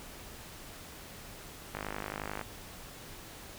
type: click train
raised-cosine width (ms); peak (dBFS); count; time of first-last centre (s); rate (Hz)
0.5; -21; 35; 1.75-2.413; 51.3
effects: pink hiss -48 dBFS RMS until 3.58 s